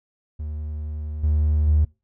triangle tone with level steps, 75.9 Hz, D#2, 42 cents flat, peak -25 / -14 / -11 dBFS, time 0.39-1.85 s, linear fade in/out 10 ms, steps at 1.23 / 1.67 s, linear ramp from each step 10 ms, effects noise-tail reverb RT60 0.3 s tail -26 dB re dry + tanh soft clip ceiling -10 dBFS

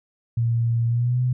sine tone with pitch glide, 116.54 to 125.63 Hz, A#2 to B2, 0 to +30 cents, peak -18 dBFS, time 0.37-1.33 s, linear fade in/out 5 ms, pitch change +130 cents, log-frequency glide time 0.87-1.21 s, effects none

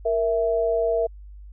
sine tone pair together, 465.9 / 659.3 Hz, A#4 / E5, -1 / 0 cents, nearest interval tritone, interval 601 cents, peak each -22 dBFS, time 0.05-1.07 s, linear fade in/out 10 ms, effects added 50 Hz sine -39 dBFS peak until 1.52 s

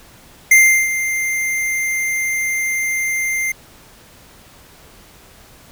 square tone with ADSR envelope, 2096 Hz, C7, 2 cents sharp, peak -6 dBFS, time 0.51-3.52 s, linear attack 6 ms, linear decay 360 ms, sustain -12 dB, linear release 5 ms, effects pink hiss -45 dBFS RMS until 5.71 s

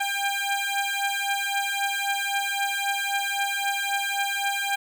15% pulse beating tone pair, 796 / 799.8 Hz, G5 / G5, +26 / +35 cents, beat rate 3.8 Hz, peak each -21 dBFS, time 0-4.76 s, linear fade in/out 10 ms, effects none

